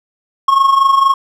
triangle tone with amplitude modulation, 1089 Hz, C#6, 31 cents flat, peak -3 dBFS, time 0.48-1.14 s, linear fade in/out 5 ms, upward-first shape sine, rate 24.3 Hz, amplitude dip 65%, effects none

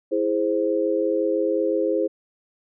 sine chord, E augmented, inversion none, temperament equal, 329.6 / 415.3 / 523.3 Hz, E4 / G#4 / B#4, 0 / 0 / 0 cents, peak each -24 / -24 / -23 dBFS, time 0.11-2.08 s, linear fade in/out 20 ms, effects none

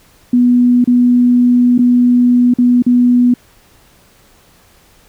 sine tone with dropouts, 245.1 Hz, B3, 13 cents flat, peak -6 dBFS, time 0.33-3.34 s, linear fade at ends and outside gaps 5 ms, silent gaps 0.843-0.874 / 1.78-1.789 / 2.539-2.585 / 2.823-2.864 s, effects pink hiss -48 dBFS RMS until 5.08 s

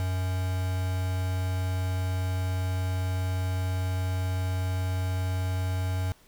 triangle tone with quantisation, 92.5 Hz, F#2, in tune, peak -24 dBFS, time 0-6.12 s, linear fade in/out 0 ms, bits 6, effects pink hiss -59 dBFS RMS until 6.27 s

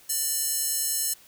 square tone with high-pass filter, 595 Hz, D5, 22 cents sharp, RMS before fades -27 dBFS, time 0.09-1.14 s, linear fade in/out 10 ms, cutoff 7900 Hz, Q 1.4, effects white hiss -54 dBFS RMS until 1.27 s

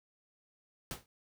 pink noise with exponential decay, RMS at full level -36 dBFS, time 0.91-1.06 s, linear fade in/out 1 ms, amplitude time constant 32 ms, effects none

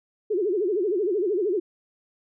sine tone with vibrato, 388.1 Hz, G4, 17 cents flat, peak -21 dBFS, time 0.3-1.6 s, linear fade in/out 10 ms, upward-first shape sine, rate 13 Hz, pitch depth 210 cents each way, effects none

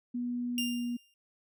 sine tone with pitch glide, 243.5 to 241.1 Hz, B3 to B3, -24 to -41 cents, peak -31 dBFS, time 0.14-0.97 s, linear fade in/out 10 ms, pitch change -17 cents, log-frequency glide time 0.51-0.84 s
sawtooth tone with exponential decay, 2800 Hz, F7, 4 cents sharp, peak -26 dBFS, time 0.58-1.14 s, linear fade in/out 1 ms, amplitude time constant 120 ms
effects none

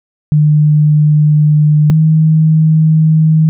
sine tone pair in turn, 150.8 / 157.63 Hz, D3 / D#3, +46 / +23 cents, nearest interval minor second, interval 77 cents, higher second, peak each -5 dBFS, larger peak neither, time 0.32-1.9 / 1.9-3.49 s, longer second, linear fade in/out 0 ms, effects none

